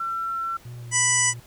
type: tone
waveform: sine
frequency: 1349 Hz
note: E6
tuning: 40 cents sharp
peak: -25 dBFS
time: 0-0.57 s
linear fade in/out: 5 ms
type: tone with vibrato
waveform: triangle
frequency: 119.5 Hz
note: A#2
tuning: 43 cents sharp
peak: -33 dBFS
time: 0.65-1.4 s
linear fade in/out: 5 ms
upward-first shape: triangle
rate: 2.7 Hz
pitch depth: 31 cents each way
type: harmonic tone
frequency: 987.8 Hz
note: B5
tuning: in tune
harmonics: 1 / 2 / 3 / 5 / 6 / 7 / 8 / 9 / 10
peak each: -30 / -24 / -31 / -35 / -24 / -27 / -24 / -28 / -35 dBFS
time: 0.91-1.34 s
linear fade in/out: 50 ms
effects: pink hiss -52 dBFS RMS until 1.46 s